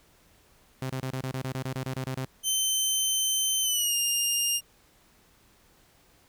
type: tone bursts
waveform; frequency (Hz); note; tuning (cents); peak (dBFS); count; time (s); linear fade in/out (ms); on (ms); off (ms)
sawtooth; 130.81; C3; 0; -26; 14; 0.82-2.251; 2; 79; 25
type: tone with pitch glide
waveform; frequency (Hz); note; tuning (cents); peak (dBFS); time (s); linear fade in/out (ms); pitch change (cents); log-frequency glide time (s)
15% pulse; 3086 to 2814; G7 to F7; -28 to +12; -17; 2.43-4.61; 50; -160; 3.62-3.95
effects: pink hiss -61 dBFS RMS until 6.28 s